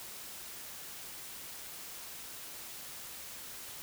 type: silence
effects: white hiss -46 dBFS RMS until 3.82 s